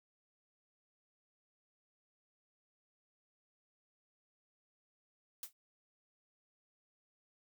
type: noise with exponential decay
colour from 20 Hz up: blue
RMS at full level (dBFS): -39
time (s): 5.43-5.53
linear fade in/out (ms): 2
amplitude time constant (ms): 20
effects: none